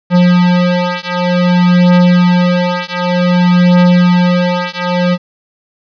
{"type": "beating tone pair", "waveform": "square", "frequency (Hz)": [177.7, 178.24], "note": ["F3", "F3"], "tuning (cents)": [30, 36], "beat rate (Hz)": 0.54, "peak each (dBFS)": -11, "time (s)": [0.1, 5.18], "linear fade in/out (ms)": 50, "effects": ["resampled to 11025 Hz", "7-bit"]}